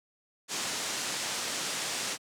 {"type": "low-pass noise", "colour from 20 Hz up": "white", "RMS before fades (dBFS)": -34, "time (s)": [0.48, 2.18], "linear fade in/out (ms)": 50, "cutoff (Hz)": 8200, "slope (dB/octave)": 24, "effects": ["high-pass 150 Hz 12 dB/octave"]}